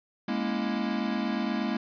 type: chord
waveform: square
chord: A# half-diminished seventh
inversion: third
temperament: equal with one note detuned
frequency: 207.7 / 236.1 / 277.2 / 329.6 Hz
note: G#3 / A#3 / C#4 / E4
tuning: 0 / +22 / 0 / 0 cents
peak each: -32 / -32 / -36 / -36 dBFS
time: 0.28-1.77 s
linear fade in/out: 5 ms
effects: resampled to 11025 Hz + 9-bit